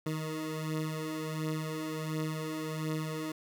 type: beating tone pair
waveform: 20% pulse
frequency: 155.56 / 156.96 Hz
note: D#3 / D#3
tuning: 0 / +15 cents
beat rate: 1.4 Hz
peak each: -34 / -30 dBFS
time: 0.06-3.32 s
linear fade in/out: 5 ms
effects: none